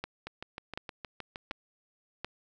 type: two click trains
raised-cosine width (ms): 0.3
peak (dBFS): -19 / -23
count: 4 / 9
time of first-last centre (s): 0.04-2.246 / 0.27-1.514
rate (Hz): 1.36 / 6.43
effects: none